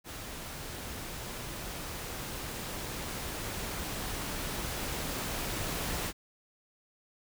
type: noise with level ramp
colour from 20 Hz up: pink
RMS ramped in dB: -42 to -34 dBFS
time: 0.04-6.13 s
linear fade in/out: 50 ms
effects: none